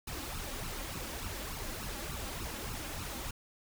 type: noise with flanger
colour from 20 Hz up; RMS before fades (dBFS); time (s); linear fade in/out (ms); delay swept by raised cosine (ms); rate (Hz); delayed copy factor
pink; -40; 0.07-3.31; 5; 0.73 to 3.73; 3.4; +0.7
effects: none